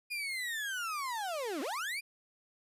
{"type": "linear two-way sweep", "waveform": "35% pulse", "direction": "down then up", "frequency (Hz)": [2457, 253.1, 2457], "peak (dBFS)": -33, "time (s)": [0.1, 2.01], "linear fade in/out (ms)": 20, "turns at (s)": 1.61, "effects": ["resampled to 32000 Hz"]}